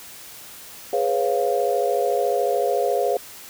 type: chord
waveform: sine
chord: C# dominant seventh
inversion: second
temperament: equal with one note detuned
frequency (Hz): 415.3 / 493.9 / 547.7 / 698.5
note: G#4 / B4 / C#5 / E#5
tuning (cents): 0 / 0 / -21 / 0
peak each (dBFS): -24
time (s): 0.93-3.17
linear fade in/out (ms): 2
effects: white hiss -41 dBFS RMS until 3.49 s